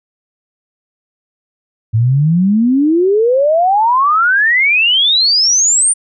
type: exponential sweep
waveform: sine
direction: up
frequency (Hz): 107.1 to 9260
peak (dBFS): -8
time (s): 1.93-5.94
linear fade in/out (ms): 20
effects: none